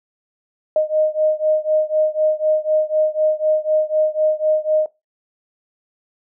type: beating tone pair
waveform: sine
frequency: 617 / 621 Hz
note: D#5 / D#5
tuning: -15 / -3 cents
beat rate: 4 Hz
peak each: -17 / -18 dBFS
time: 0.76-4.86 s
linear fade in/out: 2 ms
effects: noise-tail reverb RT60 0.2 s tail -19 dB re dry